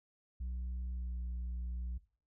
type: tone with pitch glide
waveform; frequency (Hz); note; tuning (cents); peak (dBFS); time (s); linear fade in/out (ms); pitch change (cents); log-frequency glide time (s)
sine; 61.74 to 60.54; B1 to B1; 0 to -34; -34; 0.4-1.98; 10; -34; 0.94-1.1
effects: noise-tail reverb RT60 0.4 s tail -19 dB re dry + tanh soft clip ceiling -36 dBFS